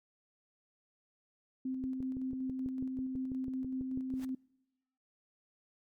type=tone with tremolo; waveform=sine; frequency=260.4 Hz; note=C4; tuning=8 cents flat; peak=-33 dBFS; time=1.65-4.35 s; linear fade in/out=5 ms; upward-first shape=square; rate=5.3 Hz; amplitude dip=25%
type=click train; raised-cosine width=3 ms; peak=-32 dBFS; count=15; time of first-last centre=1.84-4.139 s; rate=6.09 Hz
type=noise with exponential growth; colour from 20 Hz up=pink; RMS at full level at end=-47 dBFS; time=4.1-4.25 s; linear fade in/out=5 ms; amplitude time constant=31 ms
effects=noise-tail reverb RT60 1.0 s tail -26 dB re dry + MP3 96 kbps